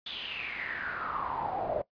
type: noise with band-pass filter sweep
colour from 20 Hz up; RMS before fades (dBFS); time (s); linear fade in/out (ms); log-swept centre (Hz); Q
brown; -35; 0.06-1.82; 5; 3600 to 590; 8.1
effects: noise-tail reverb RT60 0.1 s tail -18 dB re dry + resampled to 11025 Hz